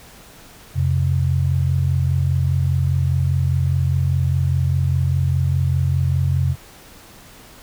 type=tone pair together; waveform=sine; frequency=88.55 / 133.5 Hz; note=F2 / C3; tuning=+24 / +35 cents; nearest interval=perfect fifth; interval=711 cents; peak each=-18 dBFS; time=0.74-6.56 s; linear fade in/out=50 ms; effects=pink hiss -44 dBFS RMS until 7.62 s